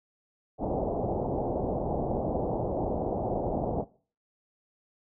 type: low-pass noise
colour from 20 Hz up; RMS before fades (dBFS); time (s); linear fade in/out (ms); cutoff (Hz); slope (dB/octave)
white; -30; 0.58-3.85; 50; 780; 48
effects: noise-tail reverb RT60 0.4 s tail -19 dB re dry